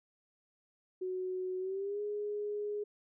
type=tone with pitch glide; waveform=sine; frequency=370 to 415.3 Hz; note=F#4 to G#4; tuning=0 to 0 cents; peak=-34 dBFS; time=1.01-2.84 s; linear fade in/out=10 ms; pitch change=+200 cents; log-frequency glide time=1.59-2.01 s; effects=none